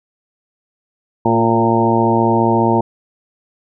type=harmonic tone with a mistuned harmonic; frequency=114.6 Hz; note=A#2; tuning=29 cents flat; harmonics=1 / 2 / 3 / 4 / 5 / 6 / 7 / 8; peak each=-20 / -17 / -17 / -22 / -23 / -22 / -22 / -17 dBFS; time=1.25-2.81 s; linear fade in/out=5 ms; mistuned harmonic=3; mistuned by=+21 cents; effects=none